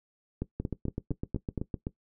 two click trains, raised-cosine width 3 ms, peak -19 / -18 dBFS, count 11 / 6, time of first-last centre 0.6-1.869 / 0.42-1.577 s, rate 7.88 / 4.32 Hz, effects noise-tail reverb RT60 0.1 s tail -17 dB re dry

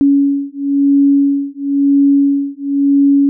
sine beating tone pair, 279.7 / 280.68 Hz, C#4 / C#4, +16 / +22 cents, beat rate 0.98 Hz, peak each -12 dBFS, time 0.01-3.29 s, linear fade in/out 0 ms, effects none

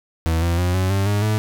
40% pulse tone with pitch steps, 81.4 / 85.25 / 89.28 / 93.5 / 97.93 / 102.56 / 107.41 Hz, E2 / F2 / F2 / F#2 / G2 / G#2 / A2, -21 / -41 / +39 / +19 / -1 / -21 / -41 cents, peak -16 dBFS, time 0.26-1.38 s, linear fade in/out 0 ms, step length 160 ms, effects none

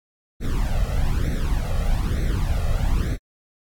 brown noise with flanger, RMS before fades -21 dBFS, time 0.4-3.18 s, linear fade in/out 50 ms, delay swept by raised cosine 0.5 to 1.6 ms, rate 1.1 Hz, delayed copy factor +0.9, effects AAC 64 kbps

